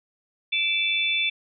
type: tone cluster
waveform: sine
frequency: 2333 / 2643 / 3499 Hz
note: D7 / E7 / A7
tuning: -12 / +4 / -10 cents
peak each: -25 / -27 / -25 dBFS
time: 0.52-1.3 s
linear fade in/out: 10 ms
effects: none